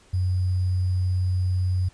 sine tone with sample-and-hold, 91.8 Hz, F#2, 13 cents flat, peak -20 dBFS, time 0.13-1.89 s, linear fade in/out 10 ms, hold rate 4900 Hz, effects pink hiss -56 dBFS RMS until 1.93 s + resampled to 22050 Hz

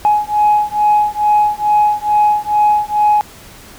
sine beating tone pair, 838 / 840.3 Hz, G#5 / G#5, +15 / +20 cents, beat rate 2.3 Hz, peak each -12 dBFS, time 0.05-3.21 s, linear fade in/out 0 ms, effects tanh soft clip ceiling -4 dBFS + pink hiss -38 dBFS RMS until 3.78 s

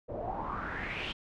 pink noise with low-pass filter sweep, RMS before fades -37 dBFS, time 0.08-1.13 s, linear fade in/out 20 ms, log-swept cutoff 530 to 3300 Hz, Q 5.5, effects none

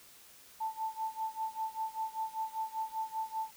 sine tone with tremolo, 884 Hz, A5, 8 cents sharp, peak -31 dBFS, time 0.6-3.51 s, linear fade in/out 10 ms, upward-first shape sine, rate 5.1 Hz, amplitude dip 90%, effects white hiss -57 dBFS RMS until 3.56 s

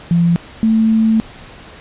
sine tone pair in turn, 170.8 / 221.7 Hz, F3 / A3, -38 / +13 cents, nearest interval perfect fourth, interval 451 cents, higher second, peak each -9 dBFS, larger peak neither, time 0.11-0.36 / 0.63-1.2 s, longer second, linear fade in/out 0 ms, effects pink hiss -37 dBFS RMS until 1.8 s + resampled to 8000 Hz

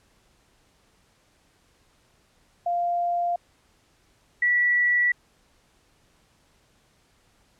sine tone pair in turn, 697 / 1948.8 Hz, F5 / B6, -4 / -24 cents, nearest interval octave + tritone, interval 1780 cents, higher second, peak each -22 / -18 dBFS, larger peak second, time 2.66-3.36 / 4.42-5.12 s, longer neither, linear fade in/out 5 ms, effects pink hiss -63 dBFS RMS until 7.59 s + low-pass 10000 Hz 12 dB/octave

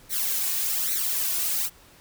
blue noise with flanger, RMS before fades -26 dBFS, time 0.09-1.7 s, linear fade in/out 50 ms, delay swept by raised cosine 0.49 to 2.79 ms, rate 1.2 Hz, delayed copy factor +0.9, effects pink hiss -53 dBFS RMS until 2 s

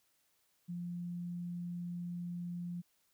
sine tone, 174.61 Hz, F3, in tune, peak -38 dBFS, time 0.68-2.82 s, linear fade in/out 20 ms, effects white hiss -75 dBFS RMS until 3.13 s

